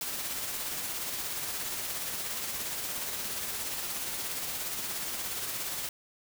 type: noise with tremolo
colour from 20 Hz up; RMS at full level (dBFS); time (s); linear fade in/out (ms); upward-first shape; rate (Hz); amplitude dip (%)
white; -34; 0.01-5.89; 2; sine; 17; 30
effects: none